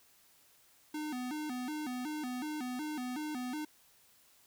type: tone with vibrato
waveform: square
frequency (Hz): 275.7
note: C#4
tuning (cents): -9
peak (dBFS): -37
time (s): 0.94-3.65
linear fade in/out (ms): 5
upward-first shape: square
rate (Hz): 2.7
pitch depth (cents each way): 170
effects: white hiss -65 dBFS RMS until 4.46 s